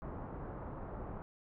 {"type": "low-pass noise", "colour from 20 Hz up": "pink", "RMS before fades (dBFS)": -44, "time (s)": [0.02, 1.22], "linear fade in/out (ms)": 0, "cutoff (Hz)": 1200, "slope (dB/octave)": 24, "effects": []}